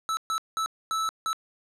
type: tone bursts at uneven times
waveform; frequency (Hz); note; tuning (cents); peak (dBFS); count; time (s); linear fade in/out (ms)
square; 1311; E6; -10; -26; 5; 0.09-0.17 / 0.3-0.38 / 0.57-0.66 / 0.91-1.09 / 1.26-1.33; 0
effects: low-pass 10000 Hz 12 dB/octave